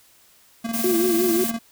square tone with tremolo, 229 Hz, A#3, 31 cents flat, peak -24 dBFS, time 0.64-1.59 s, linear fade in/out 10 ms, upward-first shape square, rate 20 Hz, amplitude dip 55%
blue noise, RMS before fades -27 dBFS, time 0.73-1.51 s, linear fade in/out 10 ms
sine tone with vibrato, 350.2 Hz, F4, 5 cents sharp, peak -18 dBFS, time 0.84-1.44 s, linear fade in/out 2 ms, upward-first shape sine, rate 5.6 Hz, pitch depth 90 cents each way
effects white hiss -55 dBFS RMS until 1.71 s

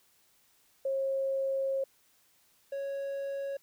sine / triangle tone pair in turn, 540 / 553.3 Hz, C#5 / C#5, -45 / -3 cents, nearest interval unison, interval 42 cents, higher second, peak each -28 / -31 dBFS, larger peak first, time 0.85-1.84 / 2.72-3.57 s, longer first, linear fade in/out 5 ms, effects white hiss -67 dBFS RMS until 3.62 s

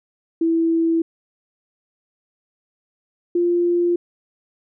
sine tone pair in turn, 329.6 / 347.9 Hz, E4 / F4, 0 / -7 cents, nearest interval minor second, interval 93 cents, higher second, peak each -15 dBFS, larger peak neither, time 0.41-1.02 / 3.35-3.96 s, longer neither, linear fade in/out 5 ms, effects none

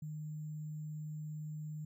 sine tone with sample-and-hold, 152.9 Hz, D#3, 30 cents flat, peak -40 dBFS, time 0.02-1.85 s, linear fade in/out 5 ms, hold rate 7350 Hz, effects none

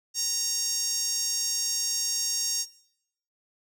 sawtooth tone with high-pass filter, 928 Hz, A#5, 8 cents flat, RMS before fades -28 dBFS, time 0.14-2.66 s, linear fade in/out 50 ms, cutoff 5900 Hz, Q 7, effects noise-tail reverb RT60 0.7 s tail -18 dB re dry

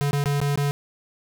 square tone with dropouts, 143 Hz, D3, 46 cents flat, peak -21 dBFS, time 0.01-0.71 s, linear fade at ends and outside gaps 0 ms, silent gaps 0.11-0.131 / 0.24-0.258 / 0.402-0.415 / 0.557-0.575 s, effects none

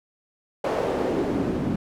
pink noise with band-pass filter sweep, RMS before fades -25 dBFS, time 0.64-1.76 s, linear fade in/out 5 ms, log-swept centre 590 to 210 Hz, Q 1.8, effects none

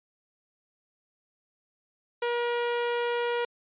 sawtooth tone, 477.6 Hz, A#4, 42 cents sharp, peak -22 dBFS, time 2.22-3.45 s, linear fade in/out 5 ms, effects resampled to 8000 Hz

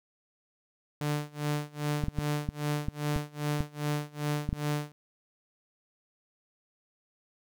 sawtooth tone with tremolo, 148.1 Hz, D3, 15 cents sharp, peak -23 dBFS, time 1.01-4.92 s, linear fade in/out 0 ms, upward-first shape sine, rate 2.5 Hz, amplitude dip 95%
clicks, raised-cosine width 5 ms, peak -17 dBFS, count 9, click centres 2.038 / 2.084 / 2.187 / 2.489 / 2.885 / 3.162 / 3.606 / 4.49 / 4.529 s
effects none

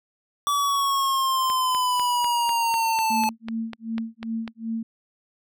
square exponential sweep, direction down, 1153 to 866 Hz, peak -21 dBFS, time 0.47-3.29 s, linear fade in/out 0 ms
click train, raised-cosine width 0.3 ms, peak -18 dBFS, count 13, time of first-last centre 1.5-4.478 s, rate 4.03 Hz
sine tone with tremolo, 226 Hz, A3, 47 cents sharp, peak -24 dBFS, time 3.1-4.83 s, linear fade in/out 5 ms, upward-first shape sine, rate 2.6 Hz, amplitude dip 100%
effects none

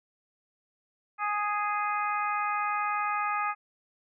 harmonic tone, 415.3 Hz, G#4, in tune, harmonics 2 / 3 / 4 / 5 / 6, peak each -32 / -29 / -38 / -38 / -38 dBFS, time 1.18-3.55 s, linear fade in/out 50 ms, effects none

